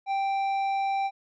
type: tone with tanh clipping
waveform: sine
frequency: 784 Hz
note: G5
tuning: in tune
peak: -26 dBFS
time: 0.06-1.11 s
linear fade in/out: 50 ms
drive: 9 dB
effects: none